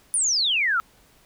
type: exponential sweep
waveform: sine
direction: down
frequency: 9956 to 1277 Hz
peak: -19 dBFS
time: 0.14-0.8 s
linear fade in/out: 0 ms
effects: pink hiss -57 dBFS RMS until 1.25 s